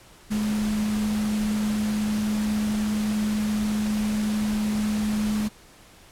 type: tone in noise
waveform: sine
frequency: 212.3 Hz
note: G#3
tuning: 38 cents sharp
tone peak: -22 dBFS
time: 0.3-5.49 s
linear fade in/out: 20 ms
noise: pink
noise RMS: -35 dBFS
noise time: 0.3-5.49 s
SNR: +10 dB
effects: pink hiss -51 dBFS RMS until 6.11 s + low-pass 12000 Hz 12 dB/octave

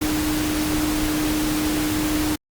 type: tone in noise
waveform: sine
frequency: 304.9 Hz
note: D#4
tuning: 35 cents flat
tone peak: -21 dBFS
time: 0.01-2.36 s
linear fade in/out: 10 ms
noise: pink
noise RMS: -26 dBFS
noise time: 0.01-2.36 s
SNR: +2 dB
effects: Opus 48 kbps

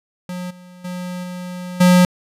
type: tone with level steps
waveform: square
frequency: 180 Hz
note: F#3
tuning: 47 cents flat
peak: -26 / -40 / -26 / -28 / -9 dBFS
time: 0.29-2.05 s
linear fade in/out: 2 ms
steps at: 0.5 / 0.84 / 1.23 / 1.8 s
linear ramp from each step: 10 ms
effects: resampled to 32000 Hz

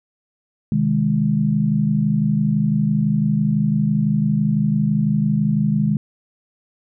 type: chord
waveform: sine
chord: Ab major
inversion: first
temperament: just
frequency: 129.78 / 155.74 / 207.7 Hz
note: C3 / Eb3 / Ab3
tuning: -14 / +2 / 0 cents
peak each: -23 / -19 / -18 dBFS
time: 0.72-5.97 s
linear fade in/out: 2 ms
effects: none

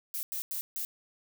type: noise bursts at uneven times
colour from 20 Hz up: violet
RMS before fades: -35 dBFS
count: 4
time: 0.14-0.23 / 0.32-0.42 / 0.51-0.61 / 0.76-0.85 s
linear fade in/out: 0 ms
effects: none

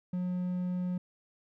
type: tone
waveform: triangle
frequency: 180.4 Hz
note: F#3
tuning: 44 cents flat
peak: -28 dBFS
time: 0.13-0.98 s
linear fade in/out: 5 ms
effects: none

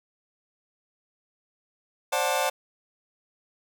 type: chord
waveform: sawtooth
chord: D dominant seventh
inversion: third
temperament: just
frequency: 528.6 / 587.3 / 734.2 / 881 Hz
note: C5 / D5 / F#5 / A5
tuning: +18 / 0 / -14 / +2 cents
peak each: -25 dBFS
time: 2.12-2.5 s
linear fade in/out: 10 ms
effects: none

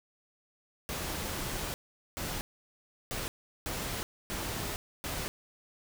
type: noise bursts at uneven times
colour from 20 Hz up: pink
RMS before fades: -36 dBFS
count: 6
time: 0.89-1.74 / 2.17-2.41 / 3.11-3.28 / 3.66-4.03 / 4.3-4.76 / 5.04-5.28 s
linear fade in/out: 0 ms
effects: none

